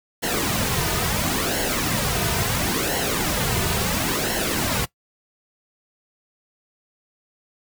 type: noise with flanger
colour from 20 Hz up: pink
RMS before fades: -23 dBFS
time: 0.22-4.86 s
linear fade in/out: 20 ms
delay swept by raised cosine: 0.82 to 3.72 ms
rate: 0.73 Hz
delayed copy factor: -0.65
effects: noise-tail reverb RT60 0.1 s tail -19 dB re dry